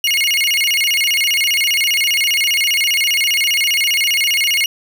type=tone with vibrato; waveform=35% pulse; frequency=2489 Hz; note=D#7; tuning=in tune; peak=-11 dBFS; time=0.04-4.66 s; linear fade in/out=2 ms; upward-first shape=square; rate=15 Hz; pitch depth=240 cents each way; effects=none